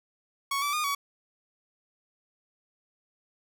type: tone with pitch steps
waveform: sawtooth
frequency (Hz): 1111 / 1157 / 1221 / 1130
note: C#6 / D6 / D#6 / C#6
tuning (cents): +4 / -26 / -33 / +33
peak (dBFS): -23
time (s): 0.51-0.95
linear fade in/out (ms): 5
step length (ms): 110
effects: none